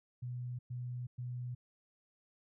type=tone bursts; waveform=sine; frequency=123.47 Hz; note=B2; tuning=in tune; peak=-38 dBFS; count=3; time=0.22-1.55 s; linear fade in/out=10 ms; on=370 ms; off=110 ms; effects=none